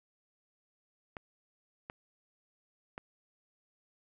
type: clicks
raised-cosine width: 0.5 ms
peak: -26 dBFS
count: 3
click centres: 1.168 / 1.899 / 2.979 s
effects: none